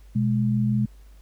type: tone pair together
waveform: sine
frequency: 123.6 / 209.7 Hz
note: B2 / G#3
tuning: +2 / +17 cents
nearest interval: major sixth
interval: 915 cents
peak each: -22 dBFS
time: 0.15-0.86 s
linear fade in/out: 10 ms
effects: added 50 Hz sine -45 dBFS peak until 1.21 s + pink hiss -61 dBFS RMS until 1.21 s